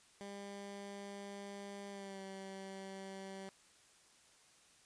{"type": "tone with pitch glide", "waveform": "15% pulse", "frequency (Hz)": [200, 193.08], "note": ["G3", "G3"], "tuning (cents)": [35, -26], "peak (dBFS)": -40, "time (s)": [0.21, 3.49], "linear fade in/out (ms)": 0, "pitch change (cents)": -61, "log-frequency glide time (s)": [1.9, 2.21], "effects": ["white hiss -66 dBFS RMS until 4.85 s", "resampled to 22050 Hz"]}